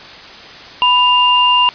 sine tone pair together, 989.9 / 2800 Hz, B5 / F7, +4 / +4 cents, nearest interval octave + tritone, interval 1800 cents, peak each -11 dBFS, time 0.82-1.69 s, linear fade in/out 0 ms, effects white hiss -34 dBFS RMS until 1.74 s + resampled to 11025 Hz

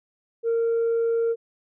sine tone, 460.9 Hz, A#4, 20 cents flat, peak -18 dBFS, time 0.43-1.36 s, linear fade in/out 50 ms, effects tanh soft clip ceiling -18 dBFS

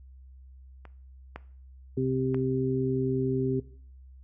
clicks, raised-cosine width 0.5 ms, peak -31 / -22 / -24 dBFS, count 3, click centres 0.853 / 1.36 / 2.345 s
harmonic tone, 130.81 Hz, C3, in tune, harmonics 1 / 2 / 3, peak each -29 / -29 / -29 dBFS, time 1.97-3.6 s, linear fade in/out 5 ms
effects noise-tail reverb RT60 0.5 s tail -18 dB re dry + added 65 Hz sine -47 dBFS peak until 4.23 s

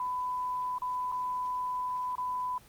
sine tone with dropouts, 1000 Hz, B5, 21 cents sharp, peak -30 dBFS, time 0-2.58 s, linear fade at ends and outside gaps 2 ms, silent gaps 0.783-0.819 / 1.117-1.122 / 2.154-2.181 s, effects pink hiss -57 dBFS RMS until 2.68 s + Opus 24 kbps

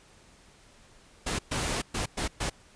pink noise bursts at uneven times, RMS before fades -30 dBFS, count 5, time 1.26-1.39 / 1.51-1.82 / 1.94-2.06 / 2.17-2.28 / 2.4-2.5 s, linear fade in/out 10 ms, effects pink hiss -57 dBFS RMS until 2.75 s + resampled to 22050 Hz

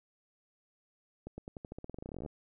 accelerating click train, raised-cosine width 2 ms, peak -29 dBFS, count 23, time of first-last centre 1.27-2.262 s, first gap 110 ms, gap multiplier 0.9, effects none

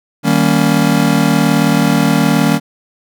square chord, Eb dominant seventh, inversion none, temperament just, 155.56 / 194.45 / 233.3 / 280 Hz, Eb3 / G3 / Bb3 / Db4, 0 / -14 / +2 / +18 cents, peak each -16 dBFS, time 0.23-2.6 s, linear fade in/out 50 ms, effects none

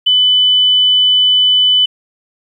sine tone, 3000 Hz, F#7, 23 cents sharp, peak -7 dBFS, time 0.06-1.86 s, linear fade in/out 10 ms, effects 8-bit

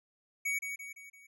square tone with echo, 2249 Hz, C#7, 24 cents sharp, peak -31 dBFS, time 0.45-0.59 s, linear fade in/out 10 ms, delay 170 ms, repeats 4, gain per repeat -6 dB, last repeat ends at 1.27 s, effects none

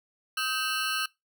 20% pulse ring-modulated tone, 1412 Hz, F6, 19 cents sharp, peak -19 dBFS, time 0.37-1.06 s, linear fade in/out 5 ms, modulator 143 Hz, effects noise-tail reverb RT60 0.2 s tail -23 dB re dry

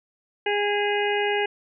harmonic tone with a mistuned harmonic, 410.8 Hz, G#4, 19 cents flat, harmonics 1 / 2 / 4 / 5 / 6 / 7, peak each -24 / -27 / -30 / -31 / -32 / -32 dBFS, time 0.46-1.46 s, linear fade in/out 5 ms, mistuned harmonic 6, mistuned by +22 cents, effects none

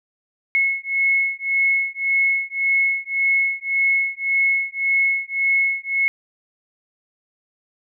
sine beating tone pair, 2183 / 2184.8 Hz, C#7 / C#7, -27 / -26 cents, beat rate 1.8 Hz, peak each -20 dBFS, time 0.55-6.08 s, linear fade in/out 0 ms, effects none

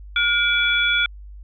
sine tone cluster, 1428 / 2326 / 3403 Hz, F6 / D7 / G#7, +38 / -17 / +41 cents, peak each -20 / -21 / -21 dBFS, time 0.16-1.06 s, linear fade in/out 2 ms, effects added 50 Hz sine -36 dBFS peak until 1.43 s

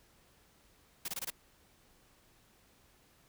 white noise bursts, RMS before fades -38 dBFS, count 5, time 1.05-1.303 s, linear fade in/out 5 ms, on 33 ms, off 22 ms, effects pink hiss -66 dBFS RMS until 3.28 s

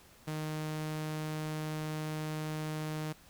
sawtooth tone, 154.7 Hz, D#3, 10 cents flat, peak -31 dBFS, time 0.27-3.13 s, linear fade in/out 10 ms, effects pink hiss -59 dBFS RMS until 3.29 s

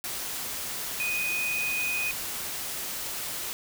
sine tone in noise, 2489 Hz, D#7, in tune, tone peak -27 dBFS, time 1-2.11 s, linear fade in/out 0 ms, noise white, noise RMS -34 dBFS, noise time 0.04-3.53 s, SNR +4 dB, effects none

